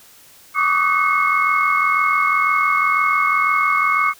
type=tone cluster; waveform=sine; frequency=1116 / 1158 / 1244 / 1508 / 2179 Hz; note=C#6 / D6 / D#6 / F#6 / C#7; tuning=+11 / -25 / -1 / +32 / -30 cents; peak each=-24 / -19 / -19 / -27 / -18 dBFS; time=0.54-4.14 s; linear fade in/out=50 ms; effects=tanh soft clip ceiling -4 dBFS + white hiss -47 dBFS RMS until 4.19 s